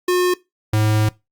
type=tone pair in turn; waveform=square; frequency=360 / 107.52 Hz; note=F#4 / A2; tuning=-47 / -39 cents; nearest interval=octave + major sixth; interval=2092 cents; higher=first; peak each=-15 dBFS; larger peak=neither; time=0.08-0.34 / 0.73-1.09 s; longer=second; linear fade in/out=5 ms; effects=noise-tail reverb RT60 0.2 s tail -20 dB re dry + Opus 48 kbps